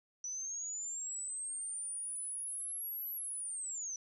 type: linear two-way sweep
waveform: sine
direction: up then down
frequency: 5900 to 11840 to 5900 Hz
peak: -38 dBFS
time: 0.24-3.96 s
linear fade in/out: 2 ms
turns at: 3.1 s
effects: none